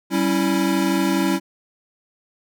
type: chord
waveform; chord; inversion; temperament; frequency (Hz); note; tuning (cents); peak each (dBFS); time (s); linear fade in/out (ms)
square; C# diminished; second; equal with one note detuned; 193.08 / 277.2 / 329.6; G3 / C#4 / E4; -26 / 0 / 0; -23 / -23 / -22; 0.1-1.4; 50
effects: none